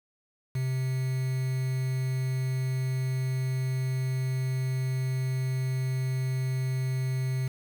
triangle tone with quantisation, 130 Hz, C3, 11 cents flat, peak -24 dBFS, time 0.55-7.48 s, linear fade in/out 5 ms, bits 7, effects none

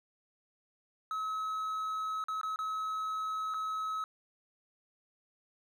triangle tone with dropouts, 1285 Hz, E6, 45 cents flat, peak -31 dBFS, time 1.11-4.04 s, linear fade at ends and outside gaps 1 ms, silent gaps 2.24-2.284 / 2.413-2.432 / 2.56-2.589 / 3.539-3.543 s, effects none

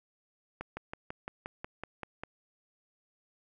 slowing click train, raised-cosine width 0.5 ms, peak -23 dBFS, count 10, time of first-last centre 0.61-2.235 s, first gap 160 ms, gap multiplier 1.03, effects none

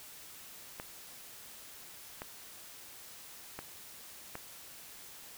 clicks, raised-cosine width 0.5 ms, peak -25 dBFS, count 4, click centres 0.799 / 2.219 / 3.59 / 4.354 s, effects white hiss -51 dBFS RMS until 5.37 s

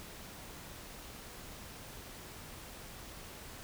silence, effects pink hiss -49 dBFS RMS until 3.63 s

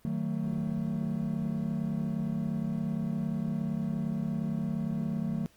triangle chord, D# diminished, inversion none, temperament just, 155.56 / 186.68 / 224 Hz, D#3 / F#3 / A3, 0 / +16 / +31 cents, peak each -32 / -32 / -31 dBFS, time 0.05-5.46 s, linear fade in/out 0 ms, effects pink hiss -63 dBFS RMS until 5.56 s + Opus 24 kbps

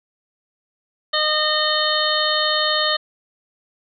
harmonic tone, 612 Hz, D#5, 29 cents flat, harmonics 1 / 2 / 3 / 5 / 6 / 7, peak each -24 / -24 / -24 / -24 / -24 / -24 dBFS, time 1.13-2.97 s, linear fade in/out 10 ms, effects none

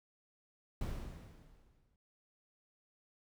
brown noise with exponential decay, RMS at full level -37 dBFS, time 0.81-1.96 s, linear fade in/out 2 ms, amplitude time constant 250 ms, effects none

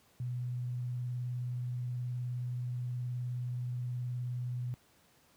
sine tone with vibrato, 123.47 Hz, B2, in tune, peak -33 dBFS, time 0.2-4.74 s, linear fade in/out 0 ms, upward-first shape square, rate 19 Hz, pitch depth 14 cents each way, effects pink hiss -66 dBFS RMS until 5.36 s + high-pass 80 Hz 12 dB/octave

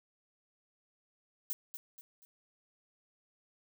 violet noise with echo, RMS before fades -36 dBFS, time 1.5-1.53 s, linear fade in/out 0 ms, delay 240 ms, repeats 3, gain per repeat -8 dB, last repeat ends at 2.25 s, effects none

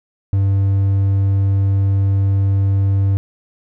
triangle tone, 98 Hz, G2, in tune, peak -10 dBFS, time 0.33-3.17 s, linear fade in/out 0 ms, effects none

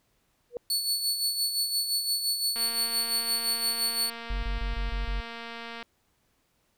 sine tone with exponential growth, 481.9 Hz, B4, 43 cents flat, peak -26 dBFS, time 0.5-0.57 s, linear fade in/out 1 ms, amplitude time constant 15 ms
sawtooth tone with tremolo, 4435 Hz, C#8, in tune, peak -21 dBFS, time 0.7-4.1 s, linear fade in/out 2 ms, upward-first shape sine, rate 5.8 Hz, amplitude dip 55%
click train, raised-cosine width 0.3 ms, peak -24 dBFS, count 759, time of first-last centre 2.56-5.827 s, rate 232 Hz
triangle tone bursts, 46.25 Hz, F#1, in tune, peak -25 dBFS, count 6, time 4.3-5.205 s, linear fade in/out 0 ms, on 130 ms, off 25 ms
effects pink hiss -71 dBFS RMS until 6.77 s

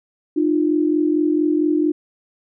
sine tone pair together, 304.8 / 349.2 Hz, D#4 / F4, -36 / 0 cents, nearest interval major second, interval 236 cents, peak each -16 / -20 dBFS, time 0.36-1.92 s, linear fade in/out 10 ms, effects none

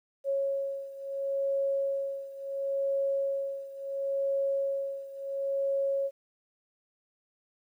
sine beating tone pair, 550 / 550.72 Hz, C#5 / C#5, -14 / -11 cents, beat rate 0.72 Hz, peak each -30 / -33 dBFS, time 0.24-6.11 s, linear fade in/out 50 ms, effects 11-bit

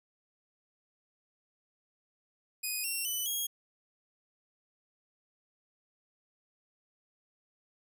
5% pulse tone with pitch steps, 2489 / 2730 / 2994 / 3284 Hz, D#7 / F7 / F#7 / G#7, 0 / -40 / +20 / -20 cents, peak -24 dBFS, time 2.63-3.47 s, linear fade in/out 10 ms, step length 210 ms, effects none

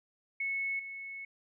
sine tone with level steps, 2200 Hz, C#7, 14 cents flat, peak -31 / -40 dBFS, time 0.4-1.25 s, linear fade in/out 5 ms, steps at 0.79 s, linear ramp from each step 5 ms, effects none

